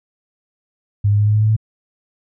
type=tone with pitch steps; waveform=sine; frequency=102 / 103.19 / 104.38 / 105.6 / 106.82 / 108.07 / 109.32 Hz; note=G#2 / G#2 / G#2 / G#2 / G#2 / A2 / A2; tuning=-31 / -11 / +9 / +29 / +49 / -31 / -11 cents; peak=-11 dBFS; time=1.04-1.565 s; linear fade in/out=10 ms; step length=75 ms; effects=none